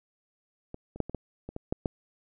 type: clicks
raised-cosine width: 2 ms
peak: -25 / -29 / -12 / -24 / -19 / -25 / -22 / -14 / -14 dBFS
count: 9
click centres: 0.744 / 0.96 / 1.003 / 1.096 / 1.147 / 1.49 / 1.564 / 1.725 / 1.858 s
effects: none

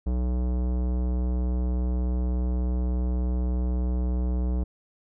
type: tone with tanh clipping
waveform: sine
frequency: 61.7 Hz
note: B1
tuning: 1 cent flat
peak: -25 dBFS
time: 0.06-4.64 s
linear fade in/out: 10 ms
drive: 18 dB
effects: none

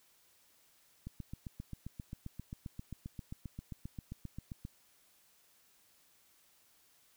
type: click train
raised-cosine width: 5 ms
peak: -30 dBFS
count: 28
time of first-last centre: 1.07-4.651 s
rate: 7.54 Hz
effects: white hiss -68 dBFS RMS until 7.16 s

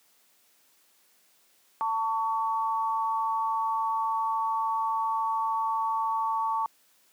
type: tone pair together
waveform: sine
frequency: 893 / 1125.9 Hz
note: A5 / C#6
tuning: +25 / +27 cents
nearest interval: major third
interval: 402 cents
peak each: -27 / -29 dBFS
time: 1.81-6.66 s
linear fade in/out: 0 ms
effects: white hiss -64 dBFS RMS until 7.12 s + high-pass 200 Hz 12 dB/octave

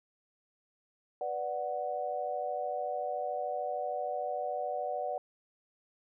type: chord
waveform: sine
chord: B minor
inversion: none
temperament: equal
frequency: 493.9 / 587.3 / 740 Hz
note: B4 / D5 / F#5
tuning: 0 / 0 / 0 cents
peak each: -39 / -36 / -35 dBFS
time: 1.21-5.18 s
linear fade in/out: 2 ms
effects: none

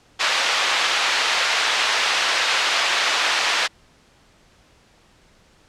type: band-pass noise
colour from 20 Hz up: white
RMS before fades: -20 dBFS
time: 0.19-3.68 s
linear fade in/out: 20 ms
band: 750 to 3700 Hz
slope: 12 dB/octave
effects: pink hiss -55 dBFS RMS until 5.68 s + low-pass 7000 Hz 12 dB/octave

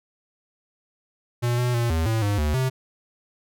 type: tone with pitch steps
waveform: square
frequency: 120.4 / 123 / 118.2 / 81 / 112 / 102.2 / 75 / 130.4 Hz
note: B2 / B2 / A#2 / E2 / A2 / G#2 / D2 / C3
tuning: -44 / -7 / +24 / -30 / +31 / -27 / +37 / -5 cents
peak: -21 dBFS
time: 1.42-2.7 s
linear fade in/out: 20 ms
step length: 160 ms
effects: none

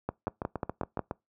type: two click trains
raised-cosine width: 1 ms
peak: -16 / -18 dBFS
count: 6 / 7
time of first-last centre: 0.09-0.993 / 0.28-1.111 s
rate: 5.54 / 7.22 Hz
effects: noise-tail reverb RT60 0.2 s tail -24 dB re dry + high-pass 60 Hz 12 dB/octave

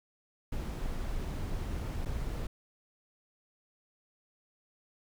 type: noise with dropouts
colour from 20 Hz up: brown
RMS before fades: -35 dBFS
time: 0.52-2.47 s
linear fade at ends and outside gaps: 5 ms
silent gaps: 2.051-2.056 s
effects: none

